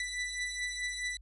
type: beating tone pair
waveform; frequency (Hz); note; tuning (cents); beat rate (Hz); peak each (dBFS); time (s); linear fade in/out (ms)
sawtooth; 1975.5 / 1980.2; B6 / B6; 0 / +4; 4.7; -36 / -32; 0-1.17; 2
effects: added 50 Hz sine -51 dBFS peak until 1.21 s + resampled to 24000 Hz